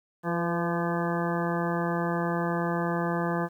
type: harmonic tone with a mistuned harmonic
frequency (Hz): 171.3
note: F3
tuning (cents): -33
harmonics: 1 / 2 / 3 / 4 / 5 / 6 / 7 / 9 / 10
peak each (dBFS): -29 / -32 / -34 / -35 / -36 / -37 / -37 / -39 / -39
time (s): 0.23-3.49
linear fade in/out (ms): 50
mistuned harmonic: 3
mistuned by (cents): -27
effects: 10-bit